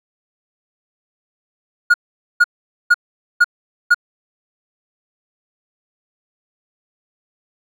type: tone bursts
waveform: triangle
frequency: 1434 Hz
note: F6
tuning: 45 cents sharp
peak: -5 dBFS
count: 5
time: 1.9-3.945 s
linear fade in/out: 10 ms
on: 41 ms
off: 460 ms
effects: none